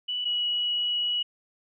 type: tone pair in turn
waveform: sine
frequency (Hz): 2960 / 2924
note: F#7 / F#7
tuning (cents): 0 / -21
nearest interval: unison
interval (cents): 21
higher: first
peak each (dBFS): -27 / -24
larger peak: second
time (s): 0.08-0.25 / 0.25-1.23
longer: second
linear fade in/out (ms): 10
effects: none